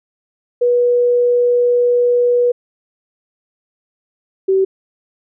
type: tone pair in turn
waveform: sine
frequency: 486.3 / 383.4 Hz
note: B4 / G4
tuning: -27 / -38 cents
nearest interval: major third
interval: 411 cents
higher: first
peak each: -10 dBFS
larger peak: neither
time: 0.61-2.52 / 4.48-4.65 s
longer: first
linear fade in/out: 10 ms
effects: none